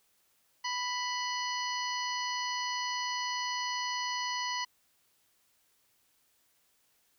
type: harmonic tone with a mistuned harmonic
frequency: 989 Hz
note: B5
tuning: 2 cents sharp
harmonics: 1 / 2 / 3 / 4 / 5 / 6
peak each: -35 / -38 / -40 / -41 / -42 / -43 dBFS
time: 0.64-4.65 s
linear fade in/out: 10 ms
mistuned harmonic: 4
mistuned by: +150 cents
effects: white hiss -71 dBFS RMS until 7.18 s